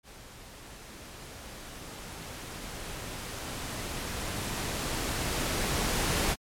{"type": "noise with level ramp", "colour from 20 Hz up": "pink", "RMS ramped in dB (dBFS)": [-49, -27], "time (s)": [0.03, 6.36], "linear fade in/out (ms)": 50, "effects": ["low-pass 12000 Hz 12 dB/octave", "MP3 96 kbps"]}